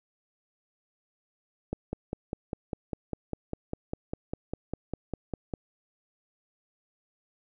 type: click train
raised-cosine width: 2 ms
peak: -18 dBFS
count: 20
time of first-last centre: 1.73-5.538 s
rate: 4.99 Hz
effects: none